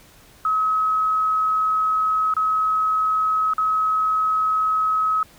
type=tone with dropouts; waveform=sine; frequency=1279 Hz; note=D#6; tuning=47 cents sharp; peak=-17 dBFS; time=0.45-5.23 s; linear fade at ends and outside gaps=2 ms; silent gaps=2.339-2.366 / 3.536-3.581 s; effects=pink hiss -50 dBFS RMS until 5.38 s